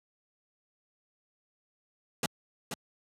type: noise with echo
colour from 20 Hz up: pink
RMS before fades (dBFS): -29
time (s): 2.23-2.26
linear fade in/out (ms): 2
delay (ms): 480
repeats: 1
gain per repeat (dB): -7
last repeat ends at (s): 2.74
effects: high-pass 100 Hz 12 dB/octave + low-pass 11000 Hz 12 dB/octave